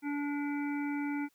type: harmonic tone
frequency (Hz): 288.6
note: D4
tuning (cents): -30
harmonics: 1 / 3 / 5 / 7 / 8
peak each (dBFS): -32 / -43 / -45 / -47 / -46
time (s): 0.02-1.29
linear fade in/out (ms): 50
effects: white hiss -72 dBFS RMS until 1.34 s